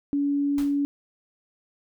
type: tone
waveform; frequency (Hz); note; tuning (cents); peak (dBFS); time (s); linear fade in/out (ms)
sine; 284.3; C#4; +44; -21; 0.13-0.85; 0
type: noise with exponential decay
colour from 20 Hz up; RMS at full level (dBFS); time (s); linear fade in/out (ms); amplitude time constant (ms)
pink; -36; 0.58-0.82; 2; 51
effects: none